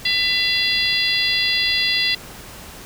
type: harmonic tone with a mistuned harmonic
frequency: 683 Hz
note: F5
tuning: 39 cents flat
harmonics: 3 / 4 / 5 / 6 / 7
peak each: -23 / -23 / -23 / -23 / -23 dBFS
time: 0.05-2.15 s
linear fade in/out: 5 ms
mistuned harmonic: 3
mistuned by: -43 cents
effects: pink hiss -38 dBFS RMS until 2.85 s